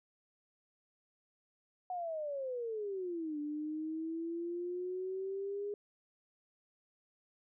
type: exponential two-way sweep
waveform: sine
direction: down then up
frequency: 740 to 293.7 to 412.7 Hz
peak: -36 dBFS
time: 1.9-5.74 s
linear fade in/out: 2 ms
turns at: 3.39 s
effects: none